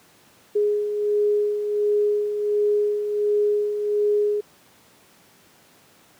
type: beating tone pair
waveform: sine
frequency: 414.6 / 416 Hz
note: G#4 / G#4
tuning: -3 / +3 cents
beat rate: 1.4 Hz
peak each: -28 / -19 dBFS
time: 0.55-4.41 s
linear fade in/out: 10 ms
effects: pink hiss -54 dBFS RMS until 6.19 s + high-pass 150 Hz 12 dB/octave